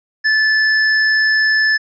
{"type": "tone", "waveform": "square", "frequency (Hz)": 1742, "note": "A6", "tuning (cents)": -18, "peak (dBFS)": -12, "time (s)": [0.24, 1.78], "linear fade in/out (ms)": 20, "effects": ["resampled to 16000 Hz"]}